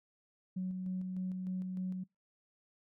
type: tone with tremolo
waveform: sine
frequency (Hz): 185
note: F#3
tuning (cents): 0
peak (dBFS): -33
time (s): 0.56-2.04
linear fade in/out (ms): 10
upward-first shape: square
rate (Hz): 3.3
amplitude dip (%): 30
effects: noise-tail reverb RT60 0.2 s tail -26 dB re dry + tanh soft clip ceiling -29 dBFS